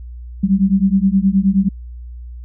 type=beating tone pair; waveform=sine; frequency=189.3 / 198.8 Hz; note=F#3 / G3; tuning=+40 / +25 cents; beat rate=9.5 Hz; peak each=-14 dBFS; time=0.43-1.69 s; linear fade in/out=10 ms; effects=added 60 Hz sine -29 dBFS peak until 2.44 s